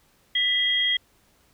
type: tone pair together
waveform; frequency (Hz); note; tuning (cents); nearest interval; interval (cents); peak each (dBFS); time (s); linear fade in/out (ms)
sine; 1982 / 3255; B6 / G#7; +6 / -36; major sixth; 858; -25 / -21; 0.35-0.97; 5
effects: pink hiss -62 dBFS RMS until 1.53 s